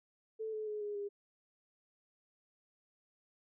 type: tone with pitch steps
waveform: sine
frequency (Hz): 440 / 431.2 / 422.6 / 414.1 / 405.8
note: A4 / A4 / G#4 / G#4 / G#4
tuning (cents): 0 / -35 / +30 / -5 / -40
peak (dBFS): -37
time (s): 0.39-1.09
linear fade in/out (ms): 20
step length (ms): 140
effects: none